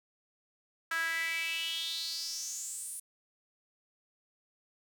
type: tone with high-pass filter sweep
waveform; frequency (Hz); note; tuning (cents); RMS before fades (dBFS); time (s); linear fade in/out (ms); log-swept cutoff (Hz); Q
sawtooth; 328.5; E4; -6; -36; 0.91-3; 5; 1500 to 10000; 6.3
effects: none